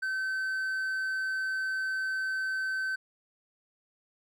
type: tone with hard clipping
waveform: triangle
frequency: 1536 Hz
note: G6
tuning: 36 cents flat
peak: -30 dBFS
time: 0.02-2.96 s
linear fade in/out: 10 ms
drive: 6 dB
effects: none